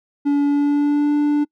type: tone with pitch glide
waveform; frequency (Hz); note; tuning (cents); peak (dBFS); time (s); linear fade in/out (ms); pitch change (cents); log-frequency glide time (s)
triangle; 286.1 to 293.8; D4 to D4; -45 to +1; -12; 0.25-1.45; 20; +46; 0.45-1.14
effects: noise-tail reverb RT60 0.1 s tail -26 dB re dry